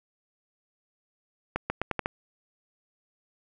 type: accelerating click train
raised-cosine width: 0.5 ms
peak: -12 dBFS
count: 6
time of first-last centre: 1.56-2.059 s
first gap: 140 ms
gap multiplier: 0.83
effects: none